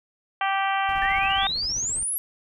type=harmonic tone; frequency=390.3 Hz; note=G4; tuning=8 cents flat; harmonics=2 / 3 / 4 / 5 / 6 / 7 / 8; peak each=-24 / -28 / -30 / -32 / -34 / -35 / -36 dBFS; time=0.41-1.47 s; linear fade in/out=2 ms
type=noise with tremolo; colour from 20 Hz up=brown; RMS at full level=-38 dBFS; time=0.89-2.03 s; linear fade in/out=0 ms; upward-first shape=square; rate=15 Hz; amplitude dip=55%
type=exponential sweep; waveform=sine; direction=up; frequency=1756 to 11650 Hz; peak=-24 dBFS; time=1.02-2.18 s; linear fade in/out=0 ms
effects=none